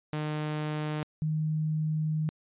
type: tone pair in turn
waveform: sawtooth / sine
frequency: 152.1 / 155.39 Hz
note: D#3 / D#3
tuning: -39 / -2 cents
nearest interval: unison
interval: 37 cents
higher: second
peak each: -26 dBFS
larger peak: neither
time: 0.13-1.03 / 1.22-2.29 s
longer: second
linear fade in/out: 0 ms
effects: resampled to 8000 Hz